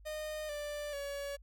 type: tone with pitch steps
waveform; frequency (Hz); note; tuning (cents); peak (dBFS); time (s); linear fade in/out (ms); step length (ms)
45% pulse; 614 / 589 / 565; D#5 / D5 / C#5; -23 / +5 / +33; -38; 0.05-1.37; 20; 440
effects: added 50 Hz sine -54 dBFS peak until 1.42 s